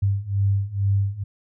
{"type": "beating tone pair", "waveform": "sine", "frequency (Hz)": [98, 100.2], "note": ["G2", "G2"], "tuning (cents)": [0, 38], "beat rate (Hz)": 2.2, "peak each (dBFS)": [-23, -21], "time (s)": [0.02, 1.24], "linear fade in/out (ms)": 10, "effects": []}